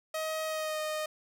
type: tone with pitch glide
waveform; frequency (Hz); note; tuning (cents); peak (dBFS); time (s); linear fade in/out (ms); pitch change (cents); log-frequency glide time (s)
sawtooth; 631 to 617.3; D#5 to D#5; +24 to -14; -28; 0.14-1.06; 5; -38; 0.46-0.8
effects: none